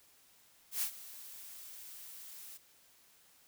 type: noise with ADSR envelope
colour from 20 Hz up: blue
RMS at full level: -33 dBFS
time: 0.71-2.58 s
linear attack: 110 ms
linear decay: 84 ms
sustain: -17 dB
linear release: 16 ms
effects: white hiss -65 dBFS RMS until 3.47 s